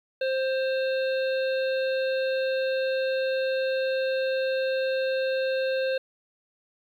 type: harmonic tone with a mistuned harmonic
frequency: 526 Hz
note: C5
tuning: 9 cents sharp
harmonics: 1 / 3 / 5 / 7 / 8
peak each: -24 / -34 / -38 / -41 / -42 dBFS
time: 0.21-5.98 s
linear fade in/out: 5 ms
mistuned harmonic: 5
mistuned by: +33 cents
effects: 10-bit